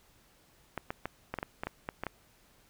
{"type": "clicks", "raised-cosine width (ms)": 0.5, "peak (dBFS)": -19, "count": 11, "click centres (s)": [0.777, 0.905, 1.056, 1.34, 1.387, 1.429, 1.635, 1.67, 1.889, 2.036, 2.067], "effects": ["pink hiss -64 dBFS RMS until 2.69 s"]}